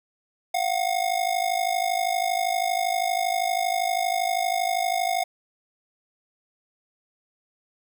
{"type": "ring-modulated tone", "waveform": "square", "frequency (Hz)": 720, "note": "F#5", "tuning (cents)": -47, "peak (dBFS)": -20, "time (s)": [0.54, 5.24], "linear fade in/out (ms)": 5, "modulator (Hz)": 26.3, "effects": []}